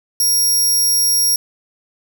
15% pulse tone, 5600 Hz, F8, 4 cents sharp, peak -7 dBFS, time 0.2-1.36 s, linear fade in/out 2 ms, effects 8-bit

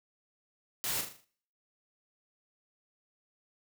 white noise with echo, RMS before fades -34 dBFS, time 0.84-1.01 s, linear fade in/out 0 ms, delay 39 ms, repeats 6, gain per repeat -6 dB, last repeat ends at 1.244 s, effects noise-tail reverb RT60 0.6 s tail -24 dB re dry

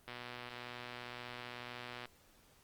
click train, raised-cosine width 0.3 ms, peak -29 dBFS, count 242, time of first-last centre 0.08-2.055 s, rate 122 Hz, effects pink hiss -66 dBFS RMS until 2.63 s + Opus 32 kbps

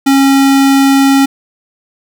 square tone, 273.2 Hz, C#4, 25 cents flat, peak -6 dBFS, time 0.06-1.26 s, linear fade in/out 10 ms, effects none

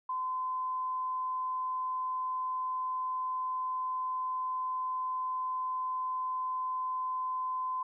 sine tone, 1025 Hz, C6, 36 cents flat, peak -31 dBFS, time 0.09-7.83 s, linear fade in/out 5 ms, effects none

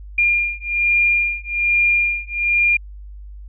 sine beating tone pair, 2406 / 2407.2 Hz, D7 / D7, +41 / +42 cents, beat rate 1.2 Hz, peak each -18 dBFS, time 0.18-2.77 s, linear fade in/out 5 ms, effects added 50 Hz sine -33 dBFS peak until 3.48 s

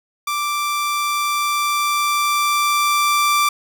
sawtooth tone with level ramp, 1174.7 Hz, D6, in tune, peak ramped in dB -16 to -10 dBFS, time 0.27-3.49 s, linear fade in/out 5 ms, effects none

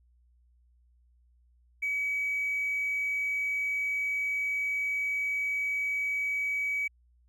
sine tone with hard clipping, 2275 Hz, C#7, 44 cents sharp, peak -28 dBFS, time 1.82-6.88 s, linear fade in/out 10 ms, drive 1 dB, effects added 60 Hz sine -61 dBFS peak until 7.28 s

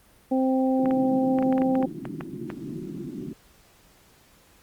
harmonic tone, 261.6 Hz, C4, in tune, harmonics 1 / 2 / 3, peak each -21 / -26 / -30 dBFS, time 0.31-1.86 s, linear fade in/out 10 ms
white band-pass noise, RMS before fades -35 dBFS, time 0.79-3.33 s, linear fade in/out 5 ms, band 130 to 370 Hz, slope 96 dB/octave
clicks, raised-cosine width 0.5 ms, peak -19 dBFS, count 12, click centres 0.858 / 0.91 / 1.387 / 1.426 / 1.526 / 1.58 / 1.619 / 1.754 / 1.827 / 2.054 / 2.209 / 2.502 s
effects pink hiss -57 dBFS RMS until 4.62 s + Opus 32 kbps

